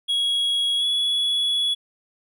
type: tone with pitch glide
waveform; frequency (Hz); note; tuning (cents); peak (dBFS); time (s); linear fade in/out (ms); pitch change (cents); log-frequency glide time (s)
triangle; 3322 to 3384; G#7 to G#7; 0 to +32; -18; 0.08-1.75; 20; +32; 0.78-0.84
effects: none